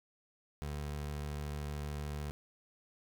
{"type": "tone", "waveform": "25% pulse", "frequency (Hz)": 73.42, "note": "D2", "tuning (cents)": 0, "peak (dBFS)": -34, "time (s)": [0.62, 2.31], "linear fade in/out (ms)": 0, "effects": []}